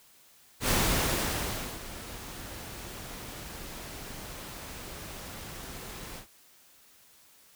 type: noise with ADSR envelope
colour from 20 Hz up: pink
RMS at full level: -25 dBFS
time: 0.6-6.27 s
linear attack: 89 ms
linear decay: 1100 ms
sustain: -17 dB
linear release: 110 ms
effects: white hiss -59 dBFS RMS until 7.55 s